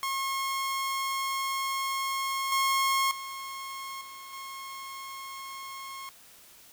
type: tone with level steps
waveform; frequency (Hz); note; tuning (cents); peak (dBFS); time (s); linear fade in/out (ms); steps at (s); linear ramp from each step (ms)
sawtooth; 1081; C#6; -44; -25 / -20 / -33 / -39 / -35; 0.03-6.09; 0; 2.52 / 3.11 / 4.01 / 4.33; 2
effects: white hiss -54 dBFS RMS until 6.72 s